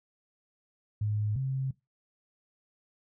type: tone pair in turn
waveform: sine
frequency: 105.4 / 133.26 Hz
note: G#2 / C3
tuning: +26 / +32 cents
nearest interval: major third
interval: 406 cents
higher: second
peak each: -27 / -28 dBFS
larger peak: first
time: 1.01-1.36 / 1.36-1.71 s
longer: neither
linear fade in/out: 5 ms
effects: noise-tail reverb RT60 0.2 s tail -20 dB re dry